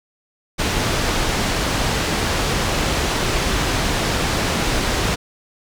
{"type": "low-pass noise", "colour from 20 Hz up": "pink", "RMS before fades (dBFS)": -20, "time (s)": [0.58, 5.16], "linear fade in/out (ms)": 20, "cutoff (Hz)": 6700, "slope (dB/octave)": 12, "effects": []}